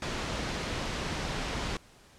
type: low-pass noise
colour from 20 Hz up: pink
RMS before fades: -34 dBFS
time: 0.02-1.77 s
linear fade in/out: 2 ms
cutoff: 5600 Hz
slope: 12 dB/octave
effects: pink hiss -57 dBFS RMS until 2.18 s + low-pass 9000 Hz 12 dB/octave